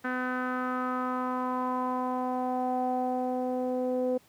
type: tone with low-pass filter sweep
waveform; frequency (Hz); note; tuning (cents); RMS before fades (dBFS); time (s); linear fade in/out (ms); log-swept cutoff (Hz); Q
sawtooth; 253.1; B3; +43; -30; 0.04-4.18; 10; 1600 to 540; 5
effects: pink hiss -61 dBFS RMS until 4.28 s + high-pass 100 Hz 12 dB/octave